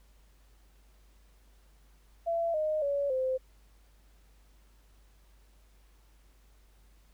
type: tone with pitch steps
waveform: sine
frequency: 673 / 617.1 / 565.9 / 519 Hz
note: E5 / D#5 / C#5 / C5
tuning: +36 / -14 / +36 / -14 cents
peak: -27 dBFS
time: 2.26-3.38 s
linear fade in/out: 20 ms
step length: 280 ms
effects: added 50 Hz sine -58 dBFS peak until 7.13 s + pink hiss -68 dBFS RMS until 7.13 s